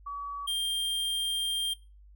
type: tone pair in turn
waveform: sine / square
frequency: 1138 / 3193 Hz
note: C#6 / G7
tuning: +45 / +31 cents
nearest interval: octave + tritone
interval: 1786 cents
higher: second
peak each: -34 / -28 dBFS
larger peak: second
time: 0.06-0.47 / 0.47-1.74 s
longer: second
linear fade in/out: 10 ms
effects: noise-tail reverb RT60 0.3 s tail -18 dB re dry + added 50 Hz sine -51 dBFS peak until 2.15 s